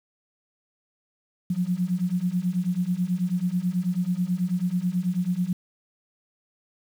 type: beating tone pair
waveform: sine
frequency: 174.61 / 183.81 Hz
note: F3 / F#3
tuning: 0 / -11 cents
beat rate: 9.2 Hz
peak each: -26 / -25 dBFS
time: 1.5-5.53 s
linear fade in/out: 5 ms
effects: 8-bit